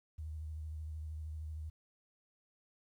sine tone with vibrato, 77.78 Hz, D#2, in tune, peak -40 dBFS, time 0.18-1.7 s, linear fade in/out 10 ms, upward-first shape sine, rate 13 Hz, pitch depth 37 cents each way, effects 12-bit

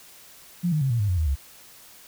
sine tone with pitch steps, 175 / 153.23 / 134.17 / 117.48 / 102.86 / 90.06 / 78.86 / 69.05 Hz, F3 / D#3 / C3 / A#2 / G#2 / F#2 / D#2 / C#2, +4 / -26 / +44 / +14 / -16 / -46 / +24 / -6 cents, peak -20 dBFS, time 0.63-1.358 s, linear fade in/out 20 ms, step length 91 ms, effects white hiss -49 dBFS RMS until 2.07 s

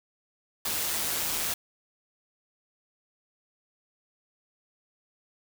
white noise with amplitude modulation, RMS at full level -28 dBFS, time 0.65-1.54 s, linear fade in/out 5 ms, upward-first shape sine, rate 159 Hz, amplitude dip 40%, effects none

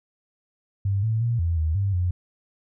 sine tone with pitch steps, 98.9 / 111.2 / 117.7 / 84.2 / 79 / 98.8 / 89.2 Hz, G2 / A2 / A#2 / E2 / D#2 / G2 / F2, +16 / +19 / +17 / +37 / +27 / +14 / +37 cents, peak -20 dBFS, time 0.85-2.11 s, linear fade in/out 5 ms, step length 180 ms, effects none

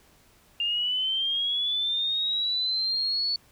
sine linear sweep, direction up, 2794 to 4454 Hz, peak -24 dBFS, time 0.6-3.36 s, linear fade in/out 2 ms, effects pink hiss -59 dBFS RMS until 3.51 s

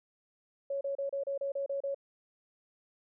sine tone bursts, 555 Hz, C#5, 2 cents sharp, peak -31 dBFS, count 9, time 0.7-1.946 s, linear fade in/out 5 ms, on 110 ms, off 32 ms, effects none

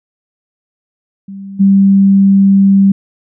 sine tone with level steps, 196 Hz, G3, in tune, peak -24 / -4 dBFS, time 1.28-2.92 s, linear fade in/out 5 ms, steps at 1.59 s, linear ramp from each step 20 ms, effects none

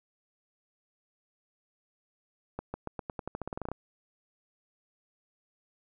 accelerating click train, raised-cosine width 1 ms, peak -21 dBFS, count 16, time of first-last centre 2.59-3.716 s, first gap 150 ms, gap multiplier 0.89, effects none

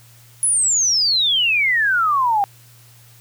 sine exponential sweep, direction down, 10548 to 780 Hz, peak -14 dBFS, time 0.43-2.44 s, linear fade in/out 0 ms, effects added 118 Hz sine -47 dBFS peak until 3.2 s + white hiss -50 dBFS RMS until 3.2 s

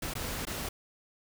pink noise with dropouts, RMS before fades -36 dBFS, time 0.02-0.69 s, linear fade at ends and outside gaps 5 ms, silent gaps 0.138-0.152 / 0.453-0.469 s, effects none

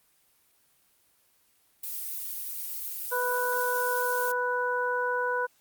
violet noise, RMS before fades -35 dBFS, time 1.83-4.32 s, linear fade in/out 5 ms
harmonic tone, 493.9 Hz, B4, in tune, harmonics 1 / 2 / 3, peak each -30 / -30 / -30 dBFS, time 3.11-5.47 s, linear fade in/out 20 ms
effects white hiss -66 dBFS RMS until 5.6 s + Opus 24 kbps

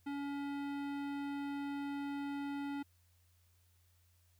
sine tone with hard clipping, 282.8 Hz, C#4, 35 cents sharp, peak -40 dBFS, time 0.06-2.83 s, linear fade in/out 10 ms, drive 17 dB, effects added 87 Hz sine -68 dBFS peak until 4.39 s + white hiss -75 dBFS RMS until 4.39 s

